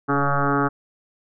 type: tone with frequency modulation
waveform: sine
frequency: 565 Hz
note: C#5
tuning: 33 cents sharp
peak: -17 dBFS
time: 0.08-0.69 s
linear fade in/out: 20 ms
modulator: 141 Hz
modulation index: 6.2
effects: none